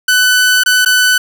sawtooth tone with dropouts, 1499 Hz, F#6, 22 cents sharp, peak -4 dBFS, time 0.08-1.18 s, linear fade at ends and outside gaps 5 ms, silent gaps 0.636-0.66 / 0.849-0.859 s, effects none

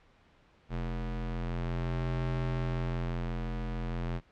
35% pulse ring-modulated tone, 85.8 Hz, F2, 30 cents flat, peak -26 dBFS, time 0.69-4.21 s, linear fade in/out 50 ms, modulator 42.7 Hz, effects pink hiss -63 dBFS RMS until 4.31 s + low-pass 3000 Hz 12 dB/octave

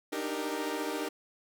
sawtooth chord, Eb major seventh, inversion third, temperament equal with one note detuned, 296.7 / 311.1 / 392 / 466.2 Hz, D4 / Eb4 / G4 / Bb4, +18 / 0 / 0 / 0 cents, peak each -34 dBFS, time 0.12-1.09 s, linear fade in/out 10 ms, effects none

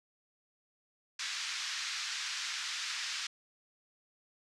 white band-pass noise, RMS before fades -38 dBFS, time 1.19-3.27 s, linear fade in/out 5 ms, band 1300 to 6000 Hz, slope 24 dB/octave, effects low-pass 10000 Hz 12 dB/octave

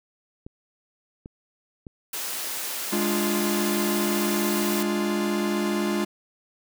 clicks, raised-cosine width 3 ms, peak -26 dBFS, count 3, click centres 0.465 / 1.259 / 1.868 s
white high-pass noise, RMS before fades -31 dBFS, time 2.13-4.83 s, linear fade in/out 5 ms, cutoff 280 Hz, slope 12 dB/octave
45% pulse chord, D diminished, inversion second, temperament equal, 207.7 / 293.7 / 349.2 Hz, Ab3 / D4 / F4, 0 / 0 / 0 cents, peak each -26 / -31 / -27 dBFS, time 2.92-6.05 s, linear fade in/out 10 ms
effects none

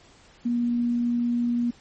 sine tone, 239.1 Hz, A#3, 44 cents sharp, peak -21 dBFS, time 0.45-1.71 s, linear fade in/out 10 ms, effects pink hiss -54 dBFS RMS until 1.8 s + MP3 32 kbps

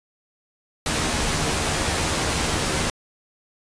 pink noise with comb filter, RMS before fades -23 dBFS, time 0.86-2.9 s, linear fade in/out 2 ms, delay 13 ms, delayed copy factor +0.5, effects resampled to 22050 Hz

